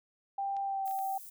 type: tone with pitch glide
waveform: sine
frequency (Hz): 790 to 776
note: G5 to G5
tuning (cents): +13 to -18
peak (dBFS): -31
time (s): 0.38-1.18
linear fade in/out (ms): 5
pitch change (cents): -31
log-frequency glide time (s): 0.63-0.83
type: clicks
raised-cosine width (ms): 0.2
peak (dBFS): -37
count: 4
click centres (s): 0.567 / 0.878 / 0.911 / 0.989
type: high-pass noise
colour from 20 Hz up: white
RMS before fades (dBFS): -48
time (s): 0.85-1.3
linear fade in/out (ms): 10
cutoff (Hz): 12000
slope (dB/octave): 12
effects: none